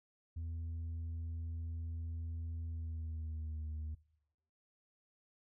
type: tone with pitch glide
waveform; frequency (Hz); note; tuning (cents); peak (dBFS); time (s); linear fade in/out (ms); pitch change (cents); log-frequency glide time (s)
sine; 82.41 to 77.34; E2 to D#2; 0 to -10; -36; 0.36-3.95; 10; -110; 2.64-3.67
effects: noise-tail reverb RT60 0.9 s tail -24 dB re dry + tanh soft clip ceiling -38 dBFS